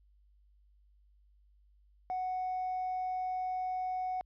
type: tone with hard clipping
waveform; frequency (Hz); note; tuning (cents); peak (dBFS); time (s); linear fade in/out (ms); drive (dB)
triangle; 740; F#5; 0; -32; 2.1-4.21; 0; 2
effects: added 50 Hz sine -62 dBFS peak until 4.25 s + resampled to 11025 Hz